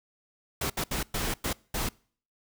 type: noise bursts at uneven times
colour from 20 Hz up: pink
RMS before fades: -30 dBFS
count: 6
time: 0.61-0.7 / 0.77-0.84 / 0.91-1.03 / 1.14-1.34 / 1.44-1.53 / 1.74-1.89 s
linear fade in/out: 5 ms
effects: noise-tail reverb RT60 0.5 s tail -25 dB re dry